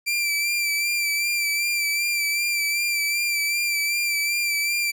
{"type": "tone with vibrato", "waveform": "sawtooth", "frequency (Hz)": 2349, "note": "D7", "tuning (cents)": 0, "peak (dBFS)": -18, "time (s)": [0.06, 4.92], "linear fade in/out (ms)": 20, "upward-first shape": "sine", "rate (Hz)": 2.6, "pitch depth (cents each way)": 33, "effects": ["10-bit"]}